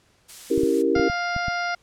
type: noise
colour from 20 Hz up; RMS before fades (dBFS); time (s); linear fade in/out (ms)
blue; -37; 0.28-0.83; 20
type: chord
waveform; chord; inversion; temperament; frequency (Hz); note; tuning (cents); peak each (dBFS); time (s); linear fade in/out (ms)
sine; C# diminished seventh; none; equal; 277.2 / 329.6 / 392 / 466.2; C#4 / E4 / G4 / Bb4; 0 / 0 / 0 / 0; -25 / -23 / -23 / -23; 0.5-1.09; 10
type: clicks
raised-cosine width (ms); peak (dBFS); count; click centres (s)
5; -18; 7; 0.578 / 0.635 / 0.964 / 0.997 / 1.099 / 1.364 / 1.483
type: harmonic tone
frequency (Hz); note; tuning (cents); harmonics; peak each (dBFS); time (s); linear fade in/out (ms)
701; F5; +6; 1 / 2 / 3 / 4 / 5 / 6 / 7 / 8; -27 / -27 / -32 / -42 / -46 / -43 / -38 / -42; 0.95-1.75; 5
effects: pink hiss -61 dBFS RMS until 1.82 s + low-pass 9000 Hz 12 dB/octave